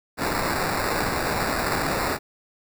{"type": "noise with sample-and-hold", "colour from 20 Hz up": "violet", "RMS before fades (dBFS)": -25, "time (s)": [0.17, 2.19], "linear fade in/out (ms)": 50, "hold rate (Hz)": 3150, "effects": []}